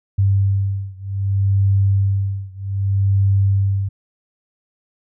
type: beating tone pair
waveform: sine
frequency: 98 / 98.64 Hz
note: G2 / G2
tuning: 0 / +11 cents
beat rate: 0.64 Hz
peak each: -17 / -18 dBFS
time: 0.18-3.89 s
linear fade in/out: 10 ms
effects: none